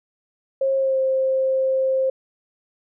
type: tone with pitch glide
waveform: sine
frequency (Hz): 538 to 527.8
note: C5 to C5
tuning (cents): +48 to +15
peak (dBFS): -17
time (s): 0.61-2.1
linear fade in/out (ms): 5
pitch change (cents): -33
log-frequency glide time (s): 0.77-0.99
effects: none